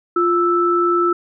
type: tone pair together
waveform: sine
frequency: 349.2 / 1318.5 Hz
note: F4 / E6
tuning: 0 / 0 cents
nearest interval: octave + major seventh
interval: 2300 cents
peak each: -16 dBFS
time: 0.16-1.13 s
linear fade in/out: 5 ms
effects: none